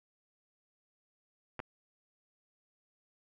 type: clicks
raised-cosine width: 0.5 ms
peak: -24 dBFS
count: 2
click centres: 1.593 / 1.601 s
effects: none